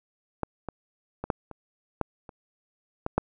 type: clicks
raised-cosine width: 1 ms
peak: -13 / -19 / -18 / -10 / -26 / -11 / -28 / -14 / -8 dBFS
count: 9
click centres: 0.433 / 0.687 / 1.24 / 1.302 / 1.513 / 2.013 / 2.292 / 3.064 / 3.18 s
effects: none